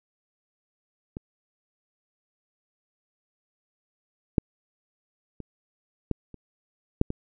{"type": "clicks", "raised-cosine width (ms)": 3, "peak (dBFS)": [-21, -6, -24, -12, -29, -6, -17], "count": 7, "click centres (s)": [1.169, 4.382, 5.403, 6.113, 6.343, 7.014, 7.104], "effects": []}